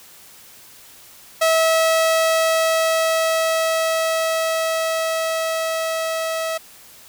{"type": "tone with level ramp", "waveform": "sawtooth", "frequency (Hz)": 648, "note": "E5", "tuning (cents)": -30, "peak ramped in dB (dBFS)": [-10, -18], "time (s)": [1.41, 6.58], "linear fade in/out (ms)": 10, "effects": ["white hiss -45 dBFS RMS until 7.08 s"]}